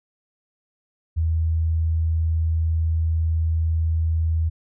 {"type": "tone", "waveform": "sine", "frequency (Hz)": 81, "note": "E2", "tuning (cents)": -30, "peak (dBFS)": -18, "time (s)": [1.16, 4.5], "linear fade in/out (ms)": 20, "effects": []}